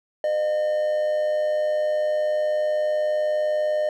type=tone with amplitude modulation; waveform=triangle; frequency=608 Hz; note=D#5; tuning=40 cents flat; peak=-16 dBFS; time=0.24-3.89 s; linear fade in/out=2 ms; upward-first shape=sine; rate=99.9 Hz; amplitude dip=45%; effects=none